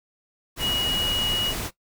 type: tone in noise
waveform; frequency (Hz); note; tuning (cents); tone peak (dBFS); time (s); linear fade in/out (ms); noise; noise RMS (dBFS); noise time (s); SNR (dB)
sine; 2902; F#7; -34; -24; 0.59-1.54; 50; pink; -30; 0.56-1.71; +3
effects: noise-tail reverb RT60 0.1 s tail -17 dB re dry

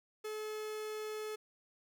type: tone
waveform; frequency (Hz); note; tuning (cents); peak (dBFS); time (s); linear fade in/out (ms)
45% pulse; 429.5; A4; -42; -39; 0.24-1.36; 10
effects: none

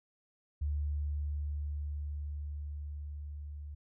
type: tone with level ramp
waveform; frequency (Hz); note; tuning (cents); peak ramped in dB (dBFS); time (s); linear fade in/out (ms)
sine; 73.42; D2; 0; -30 to -41; 0.61-3.75; 10
effects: none

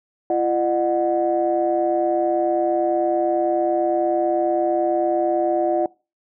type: tone cluster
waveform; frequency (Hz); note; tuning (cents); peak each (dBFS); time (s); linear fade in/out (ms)
sine; 341.4 / 606 / 735; F4 / D#5 / F#5; -39 / -46 / -12; -21; 0.3-5.86; 2
effects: noise-tail reverb RT60 0.3 s tail -23 dB re dry + tanh soft clip ceiling -8 dBFS

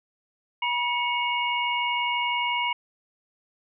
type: tone cluster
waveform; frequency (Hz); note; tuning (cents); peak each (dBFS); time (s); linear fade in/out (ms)
sine; 966 / 2217 / 2848; B5 / C#7 / F7; -39 / 0 / +33; -26 / -28 / -30; 0.62-2.73; 5
effects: none

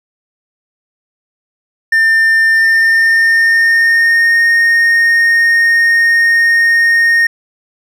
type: tone with pitch glide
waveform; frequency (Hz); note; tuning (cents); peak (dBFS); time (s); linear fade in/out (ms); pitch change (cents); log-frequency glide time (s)
triangle; 1800 to 1848.5; A6 to A#6; +39 to -15; -5; 1.92-7.27; 5; +46; 2.52-4.42
effects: none

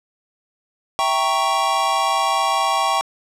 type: chord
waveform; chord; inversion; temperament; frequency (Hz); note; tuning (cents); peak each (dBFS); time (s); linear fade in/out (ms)
square; E diminished seventh; none; equal; 659.3 / 784 / 932.3 / 1108.7; E5 / G5 / Bb5 / Db6; 0 / 0 / 0 / 0; -27 / -22 / -25 / -21; 0.99-3.01; 0
effects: low-pass 9000 Hz 12 dB/octave

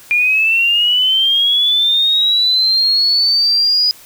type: linear sweep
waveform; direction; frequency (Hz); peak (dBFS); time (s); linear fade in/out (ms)
sine; up; 2400 to 4952; -10; 0.11-3.91; 0
effects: white hiss -41 dBFS RMS until 4.05 s

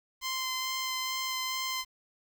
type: tone with vibrato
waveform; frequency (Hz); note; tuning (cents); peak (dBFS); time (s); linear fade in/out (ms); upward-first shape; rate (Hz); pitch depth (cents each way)
10% pulse; 1039; C6; -12; -23; 0.21-1.85; 50; sine; 2.3; 10
effects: 9-bit

